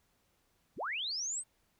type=linear sweep; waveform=sine; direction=up; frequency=35.2 to 8540 Hz; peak=-34 dBFS; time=0.76-1.44 s; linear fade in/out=50 ms; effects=pink hiss -74 dBFS RMS until 1.79 s